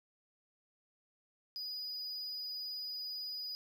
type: tone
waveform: triangle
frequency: 4941 Hz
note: D#8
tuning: 13 cents flat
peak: -38 dBFS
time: 1.56-3.55 s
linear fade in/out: 0 ms
effects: none